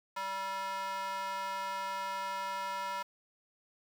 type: tone with high-pass filter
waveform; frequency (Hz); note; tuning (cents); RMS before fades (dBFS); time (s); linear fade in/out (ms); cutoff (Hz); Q
square; 193.7; G3; -20; -37; 0.16-3.03; 10; 990; 2.8
effects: low-pass 6000 Hz 12 dB/octave + 9-bit